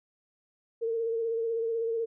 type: tone with vibrato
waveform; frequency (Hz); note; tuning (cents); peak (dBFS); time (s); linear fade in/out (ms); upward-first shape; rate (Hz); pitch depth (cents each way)
sine; 456.6; A#4; -36; -27; 0.81-2.06; 20; sine; 16; 33
effects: none